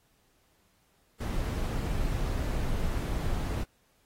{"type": "noise", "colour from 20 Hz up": "brown", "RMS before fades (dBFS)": -30, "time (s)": [1.2, 3.64], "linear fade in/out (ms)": 10, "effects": ["pink hiss -69 dBFS RMS until 4.05 s", "AAC 48 kbps"]}